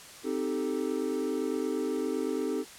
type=chord; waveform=triangle; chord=A half-diminished seventh; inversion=first; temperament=equal; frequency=261.6 / 311.1 / 392 / 440 Hz; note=C4 / Eb4 / G4 / A4; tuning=0 / 0 / 0 / 0 cents; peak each=-32 dBFS; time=0.23-2.65 s; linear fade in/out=50 ms; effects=white hiss -48 dBFS RMS until 2.78 s + low-pass 10000 Hz 12 dB/octave